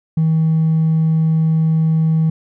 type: tone with hard clipping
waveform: sine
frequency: 160 Hz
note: D#3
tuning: 49 cents sharp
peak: -12 dBFS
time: 0.17-2.3 s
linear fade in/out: 5 ms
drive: 1 dB
effects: none